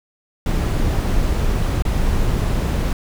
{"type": "noise with dropouts", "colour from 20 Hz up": "brown", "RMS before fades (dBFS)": -18, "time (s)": [0.46, 2.93], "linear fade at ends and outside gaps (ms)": 2, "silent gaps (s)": [1.823, 1.851], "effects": []}